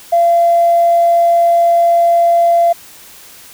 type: tone with tanh clipping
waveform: triangle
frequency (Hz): 684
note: F5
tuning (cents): -36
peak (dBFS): -7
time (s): 0.12-2.73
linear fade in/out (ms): 10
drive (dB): 4
effects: white hiss -38 dBFS RMS until 3.53 s